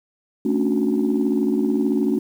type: chord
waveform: sine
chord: D major seventh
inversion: second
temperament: just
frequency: 220.2 / 275.3 / 293.7 / 367.1 Hz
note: A3 / C#4 / D4 / F#4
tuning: +2 / -12 / 0 / -14 cents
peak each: -21 / -21 / -23 / -23 dBFS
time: 0.45-2.19 s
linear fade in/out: 5 ms
effects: tanh soft clip ceiling -10 dBFS + 8-bit